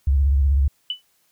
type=tone with vibrato; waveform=sine; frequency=69.3 Hz; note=C#2; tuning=in tune; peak=-14 dBFS; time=0.07-0.68 s; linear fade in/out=5 ms; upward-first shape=sine; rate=16 Hz; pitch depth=110 cents each way
type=tone with exponential decay; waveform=sine; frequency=2985 Hz; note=F#7; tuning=15 cents sharp; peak=-19 dBFS; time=0.9-1.02 s; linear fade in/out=2 ms; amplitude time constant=24 ms
effects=white hiss -64 dBFS RMS until 1.31 s